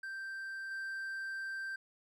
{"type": "tone with level steps", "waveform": "triangle", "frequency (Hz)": 1568, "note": "G6", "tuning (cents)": 0, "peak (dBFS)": [-38, -36], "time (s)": [0.03, 1.76], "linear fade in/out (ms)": 5, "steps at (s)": 0.71, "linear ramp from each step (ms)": 2, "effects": []}